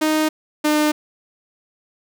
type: tone pair in turn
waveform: sawtooth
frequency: 310.3 / 302 Hz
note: D#4 / D4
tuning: -5 / +48 cents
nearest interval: unison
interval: 47 cents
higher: first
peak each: -12 / -11 dBFS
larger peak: second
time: 0.01-0.29 / 0.64-0.92 s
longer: neither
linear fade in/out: 10 ms
effects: none